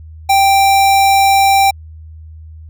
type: tone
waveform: square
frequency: 785 Hz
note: G5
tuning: 2 cents sharp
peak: -8 dBFS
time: 0.29-1.71 s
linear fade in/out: 10 ms
effects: added 79 Hz sine -31 dBFS peak until 2.69 s